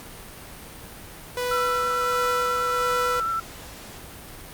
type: tone with tremolo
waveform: sawtooth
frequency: 493.9 Hz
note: B4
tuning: in tune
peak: -20 dBFS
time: 1.37-3.2 s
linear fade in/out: 2 ms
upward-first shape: sine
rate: 1.4 Hz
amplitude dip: 35%
type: tone with vibrato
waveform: sine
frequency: 1341 Hz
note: E6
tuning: 29 cents sharp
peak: -23 dBFS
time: 1.51-3.4 s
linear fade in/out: 5 ms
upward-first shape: sine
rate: 9.1 Hz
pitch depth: 21 cents each way
effects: pink hiss -41 dBFS RMS until 4.53 s + Opus 48 kbps